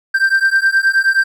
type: beating tone pair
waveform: triangle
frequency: 1568 / 1577.5 Hz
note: G6 / G6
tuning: 0 / +10 cents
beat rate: 9.5 Hz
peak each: -12 dBFS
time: 0.14-1.24 s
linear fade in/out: 10 ms
effects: none